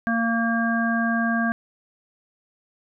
harmonic tone, 230 Hz, A#3, 23 cents flat, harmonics 1 / 3 / 5 / 7, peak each -22 / -28 / -31 / -25 dBFS, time 0.07-1.52 s, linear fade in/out 0 ms, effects none

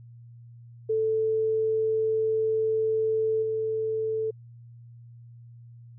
sine tone with level steps, 440 Hz, A4, in tune, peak -22 / -25 dBFS, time 0.89-4.31 s, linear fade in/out 10 ms, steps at 3.42 s, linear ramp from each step 10 ms, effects added 118 Hz sine -45 dBFS peak until 5.98 s

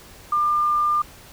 sine tone, 1199 Hz, D6, 36 cents sharp, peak -17 dBFS, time 0.32-1.02 s, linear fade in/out 5 ms, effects pink hiss -45 dBFS RMS until 1.32 s

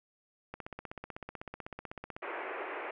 click train, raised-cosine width 0.5 ms, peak -26 dBFS, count 27, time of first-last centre 0.54-2.165 s, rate 16 Hz
pink band-pass noise, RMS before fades -40 dBFS, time 2.22-2.91 s, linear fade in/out 5 ms, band 340 to 2500 Hz, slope 48 dB/octave
effects none

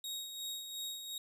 sawtooth tone with tremolo, 3769 Hz, A#7, 18 cents sharp, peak -35 dBFS, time 0.04-1.18 s, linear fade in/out 2 ms, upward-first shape sine, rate 2.8 Hz, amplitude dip 50%, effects resampled to 32000 Hz + 12-bit

